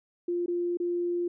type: tone with dropouts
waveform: sine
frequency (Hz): 349.2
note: F4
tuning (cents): 0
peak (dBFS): -26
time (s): 0.28-1.28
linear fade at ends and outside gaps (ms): 5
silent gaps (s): 0.461-0.48 / 0.772-0.8
effects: none